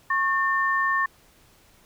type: tone pair together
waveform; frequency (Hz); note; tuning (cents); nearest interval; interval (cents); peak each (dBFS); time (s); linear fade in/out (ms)
sine; 1094.2 / 1800; C#6 / A6; -23 / +39; major sixth; 862; -23; 0.1-1.06; 5
effects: pink hiss -57 dBFS RMS until 1.85 s